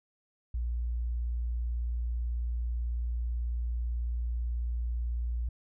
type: tone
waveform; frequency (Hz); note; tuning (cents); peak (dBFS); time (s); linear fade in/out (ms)
sine; 59.1; A#1; +24; -29; 0.54-5.49; 5
effects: none